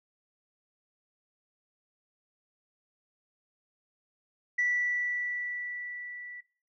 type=tone with level ramp; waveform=sine; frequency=1961 Hz; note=B6; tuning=13 cents flat; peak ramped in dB=-23 to -41 dBFS; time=4.58-6.41 s; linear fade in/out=10 ms; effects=noise-tail reverb RT60 0.4 s tail -17 dB re dry + tanh soft clip ceiling -20 dBFS